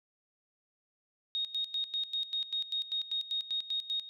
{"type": "tone with tremolo", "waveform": "sine", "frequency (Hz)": 3729, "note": "A#7", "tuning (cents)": 0, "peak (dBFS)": -30, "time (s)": [1.35, 4.09], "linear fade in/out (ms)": 0, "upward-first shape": "square", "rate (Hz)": 5.1, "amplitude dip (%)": 80, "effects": []}